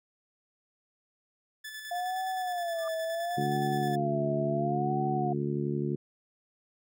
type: tone with tremolo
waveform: sawtooth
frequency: 1737 Hz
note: A6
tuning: 23 cents flat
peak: -35 dBFS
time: 1.64-3.96 s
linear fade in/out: 10 ms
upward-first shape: square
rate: 9.6 Hz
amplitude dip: 35%
type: tone with vibrato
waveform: sine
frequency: 698.5 Hz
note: F5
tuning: in tune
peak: -30 dBFS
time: 1.91-5.33 s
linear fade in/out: 5 ms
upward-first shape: sine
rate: 0.72 Hz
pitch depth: 130 cents each way
type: tone with exponential growth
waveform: sine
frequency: 1193 Hz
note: D6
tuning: 27 cents sharp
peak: -34 dBFS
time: 2.73-2.88 s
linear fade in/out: 1 ms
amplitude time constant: 31 ms
type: harmonic tone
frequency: 71.8 Hz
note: D2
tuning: 39 cents flat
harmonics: 2 / 3 / 4 / 5 / 6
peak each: -32 / -34 / -38 / -33 / -42 dBFS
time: 3.37-5.96 s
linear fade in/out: 10 ms
effects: none